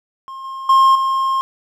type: tone with level steps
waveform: triangle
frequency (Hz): 1067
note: C6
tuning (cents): +34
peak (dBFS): -27 / -24 / -6 / -13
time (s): 0.28-1.41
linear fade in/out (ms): 0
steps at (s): 0.44 / 0.69 / 0.95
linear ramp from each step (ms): 5
effects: none